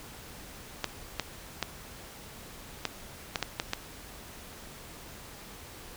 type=clicks; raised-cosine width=0.2 ms; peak=-11 dBFS; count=8; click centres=0.843 / 1.197 / 1.627 / 2.853 / 3.358 / 3.427 / 3.599 / 3.734 s; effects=pink hiss -47 dBFS RMS until 5.96 s